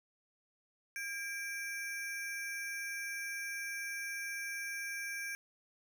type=ring-modulated tone; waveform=square; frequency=1975.5 Hz; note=B6; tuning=in tune; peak=-36 dBFS; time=0.96-5.35 s; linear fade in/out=0 ms; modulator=358 Hz; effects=none